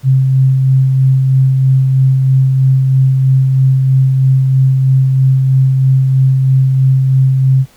sine tone with tremolo, 132.5 Hz, C3, 22 cents sharp, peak -5 dBFS, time 0.03-7.66 s, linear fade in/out 50 ms, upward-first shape sine, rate 3.1 Hz, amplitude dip 30%, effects pink hiss -46 dBFS RMS until 7.76 s

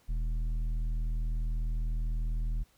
sine tone with tanh clipping, 40 Hz, D#1, 49 cents sharp, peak -30 dBFS, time 0.08-2.64 s, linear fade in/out 20 ms, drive 9 dB, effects pink hiss -66 dBFS RMS until 2.77 s

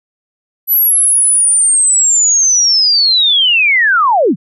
sine linear sweep, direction down, 11990 to 130.81 Hz, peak -7 dBFS, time 0.67-4.36 s, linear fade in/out 50 ms, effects none

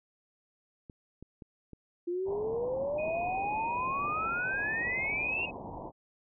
clicks, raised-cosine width 3 ms, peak -33 dBFS, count 7, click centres 0.898 / 1.226 / 1.422 / 1.733 / 2.531 / 3.082 / 3.286 s
sine exponential sweep, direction up, 342.8 to 2794 Hz, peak -30 dBFS, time 2.07-5.46 s, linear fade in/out 10 ms
white low-pass noise, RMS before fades -42 dBFS, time 2.25-5.92 s, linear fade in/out 50 ms, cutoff 1000 Hz, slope 96 dB/octave
sine tone with pitch glide, 2489 to 2555 Hz, D#7 to D#7, 0 to +45 cents, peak -39 dBFS, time 2.98-5.51 s, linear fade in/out 10 ms, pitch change +45 cents, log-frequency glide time 4.17-5.38 s
effects none

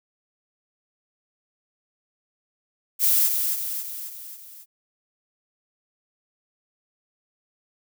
violet noise with echo, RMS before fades -19 dBFS, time 2.99-3.31 s, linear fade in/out 50 ms, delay 270 ms, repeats 5, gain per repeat -5 dB, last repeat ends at 4.66 s, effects none

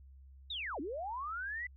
sine linear two-way sweep, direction down then up, 3885 to 258.7 to 2019 Hz, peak -37 dBFS, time 0.5-1.67 s, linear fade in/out 5 ms, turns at 0.8 s, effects added 67 Hz sine -53 dBFS peak until 1.76 s

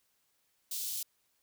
white high-pass noise, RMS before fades -37 dBFS, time 0.71-1.03 s, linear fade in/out 5 ms, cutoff 3500 Hz, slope 24 dB/octave, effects white hiss -75 dBFS RMS until 1.42 s

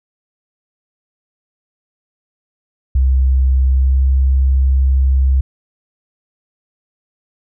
sine tone with pitch glide, 65.41 to 66.32 Hz, C2 to C2, 0 to +24 cents, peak -9 dBFS, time 2.95-5.41 s, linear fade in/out 5 ms, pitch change +24 cents, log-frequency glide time 3.68-4.04 s, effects none

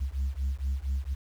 sine beating tone pair, 65.41 / 69.71 Hz, C2 / C#2, 0 / +10 cents, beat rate 4.3 Hz, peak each -29 dBFS, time 0-1.15 s, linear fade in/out 20 ms, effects tanh soft clip ceiling -24 dBFS + 9-bit

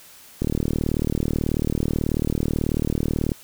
click train, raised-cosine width 3 ms, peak -9 dBFS, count 112, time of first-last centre 0.42-3.318 s, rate 38.3 Hz, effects white hiss -47 dBFS RMS until 3.43 s

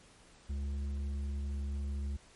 triangle tone with tanh clipping, 70.2 Hz, C#2, 22 cents sharp, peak -35 dBFS, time 0.49-2.17 s, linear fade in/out 10 ms, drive 12 dB, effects pink hiss -60 dBFS RMS until 2.35 s + MP3 48 kbps

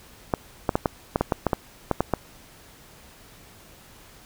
clicks, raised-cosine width 1 ms, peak -6 dBFS, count 12, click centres 0.338 / 0.692 / 0.755 / 0.858 / 1.159 / 1.21 / 1.322 / 1.467 / 1.532 / 1.913 / 2.006 / 2.137 s, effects pink hiss -50 dBFS RMS until 4.25 s

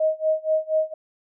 sine tone with tremolo, 628 Hz, D#5, 16 cents sharp, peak -16 dBFS, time 0-0.94 s, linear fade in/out 5 ms, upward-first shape sine, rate 4.2 Hz, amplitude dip 95%, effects none

